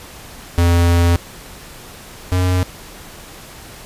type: tone pair in turn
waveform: square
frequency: 86 / 91.11 Hz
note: F2 / F#2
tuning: -26 / -26 cents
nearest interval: minor second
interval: 100 cents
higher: second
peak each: -11 / -14 dBFS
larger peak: first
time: 0.58-1.16 / 2.32-2.63 s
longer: first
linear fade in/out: 0 ms
effects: pink hiss -37 dBFS RMS until 3.85 s + resampled to 32000 Hz